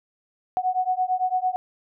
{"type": "beating tone pair", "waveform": "sine", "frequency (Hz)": [735, 743.9], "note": ["F#5", "F#5"], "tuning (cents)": [-12, 9], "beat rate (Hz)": 8.9, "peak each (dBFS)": -24, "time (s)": [0.57, 1.56], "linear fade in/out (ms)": 0, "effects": []}